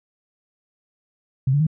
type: tone with pitch steps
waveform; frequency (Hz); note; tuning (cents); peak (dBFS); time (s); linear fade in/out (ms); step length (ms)
sine; 132.1 / 144.06 / 157.09; C3 / D3 / D#3; +17 / -33 / +17; -15; 1.47-1.668; 5; 66
effects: none